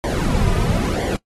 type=noise with flanger; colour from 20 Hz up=brown; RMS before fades=-19 dBFS; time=0.04-1.16 s; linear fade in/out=0 ms; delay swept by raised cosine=0.75 to 3.75 ms; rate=1 Hz; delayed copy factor=-0.8; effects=noise-tail reverb RT60 0.1 s tail -20 dB re dry + AAC 32 kbps

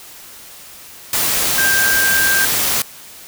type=tone in noise; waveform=sine; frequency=1583 Hz; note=G6; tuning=17 cents sharp; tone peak=-14 dBFS; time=1.58-2.45 s; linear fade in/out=2 ms; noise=white; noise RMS=-17 dBFS; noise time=1.13-2.82 s; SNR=0 dB; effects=white hiss -38 dBFS RMS until 3.27 s

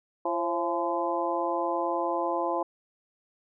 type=harmonic tone with a mistuned harmonic; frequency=170.5 Hz; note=F3; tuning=41 cents flat; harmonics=2 / 3 / 4 / 5 / 6; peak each=-32 / -32 / -32 / -32 / -32 dBFS; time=0.25-2.63 s; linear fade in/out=5 ms; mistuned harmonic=3; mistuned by=+72 cents; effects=none

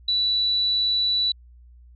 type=tone; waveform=sine; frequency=3951 Hz; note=B7; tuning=in tune; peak=-19 dBFS; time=0.08-1.32 s; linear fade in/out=5 ms; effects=added 60 Hz sine -46 dBFS peak until 1.95 s

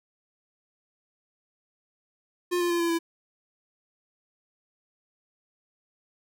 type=tone with pitch steps; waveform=square; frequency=354.4 / 349.1 / 343.9 / 338.8 / 333.7 Hz; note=F4 / F4 / F4 / E4 / E4; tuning=+25 / -1 / -27 / +48 / +21 cents; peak=-24 dBFS; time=2.51-2.99 s; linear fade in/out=20 ms; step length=96 ms; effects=none

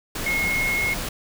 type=tone in noise; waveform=sine; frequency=2164 Hz; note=C#7; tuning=42 cents flat; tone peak=-21 dBFS; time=0.26-0.94 s; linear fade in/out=5 ms; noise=pink; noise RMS=-29 dBFS; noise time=0.15-1.09 s; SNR=+5 dB; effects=none

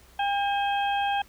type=harmonic tone with a mistuned harmonic; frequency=804 Hz; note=G5; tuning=44 cents sharp; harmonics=1 / 2 / 3 / 4; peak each=-24 / -33 / -35 / -35 dBFS; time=0.19-1.22 s; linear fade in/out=5 ms; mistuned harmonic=3; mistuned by=+100 cents; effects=added 62 Hz sine -55 dBFS peak until 1.28 s + pink hiss -56 dBFS RMS until 1.28 s

